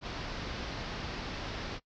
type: low-pass noise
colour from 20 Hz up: pink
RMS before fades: -39 dBFS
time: 0.01-1.8 s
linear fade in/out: 50 ms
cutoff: 5400 Hz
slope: 48 dB/octave
effects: noise-tail reverb RT60 0.1 s tail -20 dB re dry